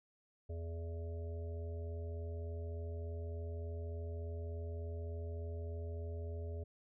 harmonic tone, 83.4 Hz, E2, 21 cents sharp, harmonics 1 / 3 / 5 / 7 / 8, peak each -40 / -57 / -50 / -54 / -59 dBFS, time 0.49-6.64 s, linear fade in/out 10 ms, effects none

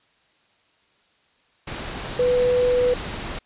sine tone in noise, 495.3 Hz, B4, 5 cents sharp, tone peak -16 dBFS, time 2.19-2.94 s, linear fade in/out 5 ms, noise pink, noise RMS -31 dBFS, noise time 1.67-3.39 s, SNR +12 dB, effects white hiss -62 dBFS RMS until 3.45 s + resampled to 8000 Hz

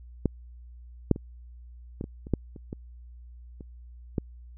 clicks, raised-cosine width 3 ms, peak -10 / -6 / -23 / -19 / -22 / -28 / -10 / -29 / -21 / -29 / -13 dBFS, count 11, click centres 0.257 / 1.113 / 1.161 / 2.011 / 2.041 / 2.269 / 2.337 / 2.562 / 2.729 / 3.608 / 4.182 s, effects added 60 Hz sine -44 dBFS peak until 4.57 s

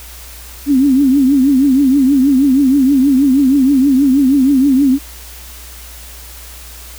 sine tone with vibrato, 271.2 Hz, C#4, 38 cents flat, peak -7 dBFS, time 0.66-4.99 s, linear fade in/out 50 ms, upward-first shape triangle, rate 6.3 Hz, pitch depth 140 cents each way, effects added 60 Hz sine -34 dBFS peak until 6.98 s + white hiss -35 dBFS RMS until 6.98 s

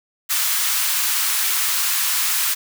white high-pass noise, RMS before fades -20 dBFS, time 0.29-2.55 s, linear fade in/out 20 ms, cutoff 1000 Hz, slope 24 dB/octave, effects none

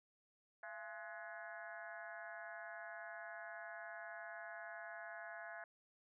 harmonic tone with a mistuned harmonic, 210.9 Hz, G#3, 27 cents sharp, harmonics 3 / 4 / 5 / 6 / 7 / 8 / 9 / 10, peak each -52 / -58 / -60 / -63 / -54 / -53 / -64 / -66 dBFS, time 0.63-5.64 s, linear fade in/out 2 ms, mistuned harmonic 3, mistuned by +120 cents, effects none

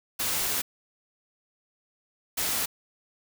white noise bursts at uneven times, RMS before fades -28 dBFS, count 2, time 0.19-0.62 / 2.37-2.66 s, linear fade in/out 10 ms, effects none

